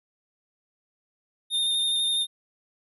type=tone with vibrato; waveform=square; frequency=3651 Hz; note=A#7; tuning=37 cents flat; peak=-23 dBFS; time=1.5-2.27 s; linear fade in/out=50 ms; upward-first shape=square; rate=12 Hz; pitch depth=14 cents each way; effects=resampled to 32000 Hz